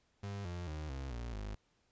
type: tone with pitch steps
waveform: 35% pulse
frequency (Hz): 100.2 / 87.73 / 76.82 / 67.26 / 58.89 / 51.57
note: G2 / F2 / D#2 / C2 / A#1 / G#1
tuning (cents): +38 / +8 / -22 / +48 / +18 / -11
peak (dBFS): -38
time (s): 0.23-1.55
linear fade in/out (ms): 5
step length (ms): 220
effects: pink hiss -75 dBFS RMS until 1.91 s + resampled to 16000 Hz